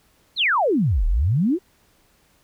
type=exponential two-way sweep; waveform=sine; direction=down then up; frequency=4417 to 35.55 to 396.5 Hz; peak=-16 dBFS; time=0.36-1.59 s; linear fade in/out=50 ms; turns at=1.06 s; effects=pink hiss -60 dBFS RMS until 2.43 s